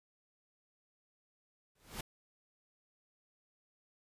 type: noise with exponential growth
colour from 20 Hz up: pink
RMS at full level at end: -38 dBFS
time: 1.75-2.01 s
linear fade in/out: 5 ms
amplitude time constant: 55 ms
effects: resampled to 32000 Hz